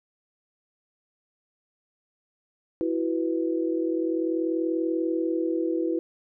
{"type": "chord", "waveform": "sine", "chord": "E suspended second", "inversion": "none", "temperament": "equal", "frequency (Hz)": [329.6, 370, 493.9], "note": ["E4", "F#4", "B4"], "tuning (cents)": [0, 0, 0], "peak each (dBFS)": [-25, -30, -31], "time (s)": [2.81, 5.99], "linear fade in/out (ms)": 0, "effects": []}